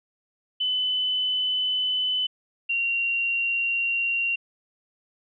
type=tone pair in turn; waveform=sine; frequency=3014 / 2758 Hz; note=F#7 / F7; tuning=+31 / -22 cents; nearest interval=major second; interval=153 cents; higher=first; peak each=-22 / -22 dBFS; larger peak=neither; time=0.6-2.27 / 2.69-4.36 s; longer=neither; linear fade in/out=10 ms; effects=none